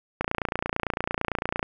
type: click train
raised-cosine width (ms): 0.5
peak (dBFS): -10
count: 42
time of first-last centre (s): 0.21-1.629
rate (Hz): 28.9
effects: none